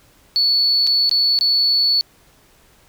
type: tone with dropouts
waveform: triangle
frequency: 4435 Hz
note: C#8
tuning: in tune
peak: -10 dBFS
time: 0.36-2.01 s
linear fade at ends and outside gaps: 0 ms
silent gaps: 0.868-0.873 / 1.094-1.113 / 1.389-1.41 s
effects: tanh soft clip ceiling -11 dBFS + pink hiss -53 dBFS RMS until 2.88 s